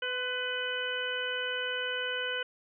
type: harmonic tone with a mistuned harmonic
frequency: 500 Hz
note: B4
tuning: 21 cents sharp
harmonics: 1 / 2 / 3 / 4 / 5 / 6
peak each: -37 / -45 / -34 / -44 / -42 / -36 dBFS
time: 0.02-2.43 s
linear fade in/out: 5 ms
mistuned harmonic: 2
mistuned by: +44 cents
effects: none